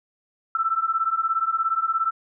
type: beating tone pair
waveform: sine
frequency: 1319 / 1336 Hz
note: E6 / E6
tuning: +1 / +23 cents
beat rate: 17 Hz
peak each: -24 / -23 dBFS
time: 0.55-2.11 s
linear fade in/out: 2 ms
effects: none